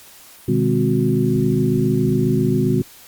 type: tone cluster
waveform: sine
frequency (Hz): 124.5 / 151.9 / 202.7 / 257.5 / 365.2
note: B2 / D#3 / G#3 / C4 / F#4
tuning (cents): +14 / -41 / -42 / -28 / -23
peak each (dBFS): -21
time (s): 0.48-2.82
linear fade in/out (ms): 5
effects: white hiss -44 dBFS RMS until 3.07 s + Opus 48 kbps